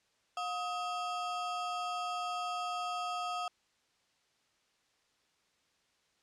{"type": "ring-modulated tone", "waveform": "square", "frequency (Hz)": 989, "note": "B5", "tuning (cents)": 2, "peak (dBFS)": -32, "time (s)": [0.37, 3.48], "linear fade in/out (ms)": 2, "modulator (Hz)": 273, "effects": ["white hiss -73 dBFS RMS until 6.22 s", "low-pass 6000 Hz 12 dB/octave"]}